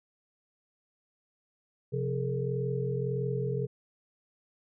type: tone cluster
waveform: sine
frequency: 132 / 177.3 / 419.4 / 461.1 Hz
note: C3 / F3 / G#4 / A#4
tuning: +16 / +26 / +17 / -19 cents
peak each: -31 / -38 / -34 / -36 dBFS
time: 1.92-3.67 s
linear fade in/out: 20 ms
effects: none